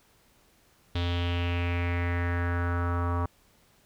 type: tone with low-pass filter sweep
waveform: square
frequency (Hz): 87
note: F2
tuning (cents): -6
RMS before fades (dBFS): -28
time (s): 0.95-3.26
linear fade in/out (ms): 5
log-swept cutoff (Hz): 3600 to 1100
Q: 4.3
effects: pink hiss -63 dBFS RMS until 3.85 s